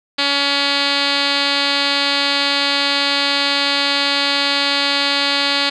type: tone with low-pass filter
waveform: 5% pulse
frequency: 281.9 Hz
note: C#4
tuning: 29 cents sharp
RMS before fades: -17 dBFS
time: 0.18-5.7 s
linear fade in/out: 10 ms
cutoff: 4500 Hz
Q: 6.1
effects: none